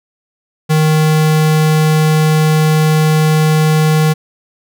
square tone, 155.56 Hz, D#3, in tune, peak -9 dBFS, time 0.69-4.14 s, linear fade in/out 20 ms, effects none

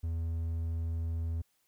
triangle tone, 82.41 Hz, E2, in tune, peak -29 dBFS, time 0.03-1.42 s, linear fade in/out 10 ms, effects white hiss -74 dBFS RMS until 1.67 s

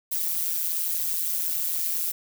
violet noise with amplitude modulation, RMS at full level -23 dBFS, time 0.11-2.12 s, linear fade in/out 10 ms, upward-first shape sine, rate 168 Hz, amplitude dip 90%, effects none

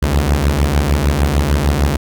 sawtooth beating tone pair, 68 / 74.6 Hz, C#2 / D2, -33 / +28 cents, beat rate 6.6 Hz, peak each -11 dBFS, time 0.02-1.97 s, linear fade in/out 10 ms, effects none

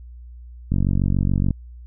click train, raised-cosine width 5 ms, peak -8 dBFS, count 38, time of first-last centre 0.72-1.507 s, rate 47 Hz, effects added 60 Hz sine -37 dBFS peak until 1.86 s

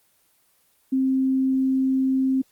sine tone, 263.9 Hz, C4, 15 cents sharp, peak -18 dBFS, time 0.92-2.42 s, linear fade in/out 10 ms, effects white hiss -63 dBFS RMS until 2.51 s + Opus 24 kbps

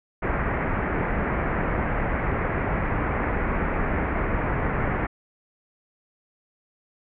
pink low-pass noise, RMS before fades -25 dBFS, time 0.22-5.07 s, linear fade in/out 10 ms, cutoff 2200 Hz, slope 48 dB/octave, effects none

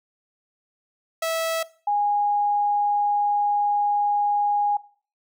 sawtooth / sine tone pair in turn, 653 / 822.7 Hz, E5 / G#5, -17 / -17 cents, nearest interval major third, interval 400 cents, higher second, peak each -19 dBFS, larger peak neither, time 1.22-1.63 / 1.87-4.77 s, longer second, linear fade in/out 5 ms, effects noise-tail reverb RT60 0.4 s tail -18 dB re dry

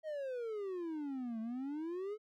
triangle exponential two-way sweep, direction down then up, 640 to 218.8 to 436.3 Hz, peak -36 dBFS, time 0.03-2.18 s, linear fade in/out 50 ms, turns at 1.4 s, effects none

